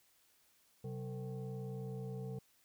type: tone with frequency modulation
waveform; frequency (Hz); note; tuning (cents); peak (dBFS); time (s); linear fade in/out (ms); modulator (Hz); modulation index
sine; 130; C3; -11; -40; 0.84-2.39; 5; 319; 1
effects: white hiss -71 dBFS RMS until 2.64 s